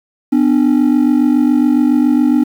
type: ring-modulated tone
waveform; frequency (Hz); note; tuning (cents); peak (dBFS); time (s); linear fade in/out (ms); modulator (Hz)
triangle; 273.5; C#4; -23; -3; 0.32-2.44; 10; 23.6
effects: tanh soft clip ceiling 0 dBFS + 7-bit